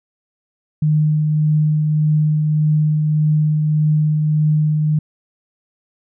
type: tone with tremolo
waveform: sine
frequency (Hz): 152.8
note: D#3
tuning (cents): -31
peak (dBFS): -11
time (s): 0.82-4.99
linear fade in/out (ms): 5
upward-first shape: triangle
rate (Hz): 1.7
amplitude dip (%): 30
effects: none